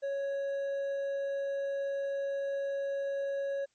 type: tone with hard clipping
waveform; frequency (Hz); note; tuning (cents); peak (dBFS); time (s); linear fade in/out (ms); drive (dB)
triangle; 554.4; C#5; 0; -32; 0.02-3.66; 20; 7
effects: white hiss -74 dBFS RMS until 3.74 s + MP3 32 kbps